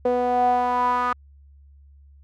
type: tone with band-pass filter sweep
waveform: sawtooth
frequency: 246.9 Hz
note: B3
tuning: in tune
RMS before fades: -21 dBFS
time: 0.05-1.13 s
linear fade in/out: 5 ms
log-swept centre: 550 to 1200 Hz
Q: 6.4
effects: added 70 Hz sine -47 dBFS peak until 2.23 s